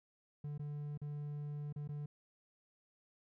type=tone with dropouts; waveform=triangle; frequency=146.83 Hz; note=D3; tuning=in tune; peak=-38 dBFS; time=0.44-2.06 s; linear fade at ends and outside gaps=5 ms; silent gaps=0.579-0.594 / 0.976-1.015 / 1.727-1.76 / 1.877-1.889 s; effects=none